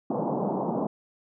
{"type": "band-pass noise", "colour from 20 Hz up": "pink", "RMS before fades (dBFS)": -28, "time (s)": [0.1, 0.87], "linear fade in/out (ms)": 5, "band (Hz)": [150, 970], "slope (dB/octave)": 48, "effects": []}